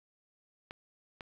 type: clicks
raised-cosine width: 0.3 ms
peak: -26 dBFS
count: 2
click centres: 0.709 / 1.208 s
effects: low-pass 4000 Hz 12 dB/octave + 9-bit